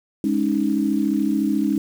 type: chord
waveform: sine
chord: Ab suspended fourth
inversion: none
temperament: equal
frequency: 207.7 / 277.2 / 311.1 Hz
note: Ab3 / Db4 / Eb4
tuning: 0 / 0 / 0 cents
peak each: -22 dBFS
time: 0.24-1.78 s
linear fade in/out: 2 ms
effects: 7-bit